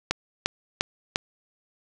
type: click train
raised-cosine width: 0.2 ms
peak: -5 dBFS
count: 4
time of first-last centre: 0.11-1.159 s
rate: 2.86 Hz
effects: none